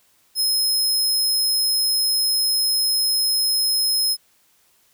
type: tone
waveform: sawtooth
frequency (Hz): 5140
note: E8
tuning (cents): -45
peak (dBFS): -15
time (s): 0.35-4.17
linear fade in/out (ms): 50
effects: white hiss -60 dBFS RMS until 4.93 s